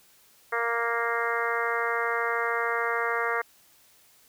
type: harmonic tone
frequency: 233.1 Hz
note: A#3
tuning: in tune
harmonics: 2 / 3 / 4 / 5 / 6 / 7 / 8 / 9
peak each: -31 / -35 / -35 / -31 / -32 / -34 / -33 / -36 dBFS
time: 0.52-3.42 s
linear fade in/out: 10 ms
effects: white hiss -59 dBFS RMS until 4.28 s